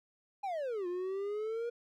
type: exponential two-way sweep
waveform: triangle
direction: down then up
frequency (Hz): 830.6 to 349.2 to 478.4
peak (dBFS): -32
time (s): 0.43-1.7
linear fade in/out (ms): 10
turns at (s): 0.87
effects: none